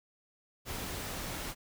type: noise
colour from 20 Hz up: pink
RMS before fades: -39 dBFS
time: 0.65-1.55 s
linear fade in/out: 50 ms
effects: none